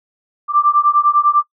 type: beating tone pair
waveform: sine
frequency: 1174.7 / 1184.7 Hz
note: D6 / D6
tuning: 0 / +15 cents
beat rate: 10 Hz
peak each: -13 dBFS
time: 0.48-1.44 s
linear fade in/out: 50 ms
effects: noise-tail reverb RT60 0.1 s tail -24 dB re dry